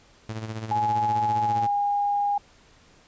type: tone with tremolo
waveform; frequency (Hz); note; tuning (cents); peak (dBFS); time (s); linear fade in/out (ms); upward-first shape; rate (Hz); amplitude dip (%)
sawtooth; 110.4; A2; +6; -25; 0.29-1.67; 0; sine; 15; 60
type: tone with pitch glide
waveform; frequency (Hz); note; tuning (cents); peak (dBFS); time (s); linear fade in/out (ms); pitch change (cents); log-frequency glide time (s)
sine; 840 to 814.2; G#5 to G#5; +19 to -35; -21; 0.71-2.38; 5; -54; 1.41-1.65
effects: pink hiss -56 dBFS RMS until 3.07 s + resampled to 16000 Hz